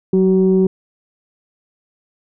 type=tone pair together; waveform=sine; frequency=186.8 / 377.8 Hz; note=F#3 / F#4; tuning=+17 / +36 cents; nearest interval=octave; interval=1219 cents; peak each=-12 dBFS; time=0.13-0.67 s; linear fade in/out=5 ms; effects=tanh soft clip ceiling -4 dBFS